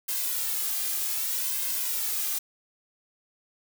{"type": "noise with flanger", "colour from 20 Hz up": "blue", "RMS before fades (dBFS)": -29, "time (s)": [0.08, 2.39], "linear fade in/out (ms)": 10, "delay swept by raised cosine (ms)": [1.9, 2.5], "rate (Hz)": 0.65, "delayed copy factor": 0.75, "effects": []}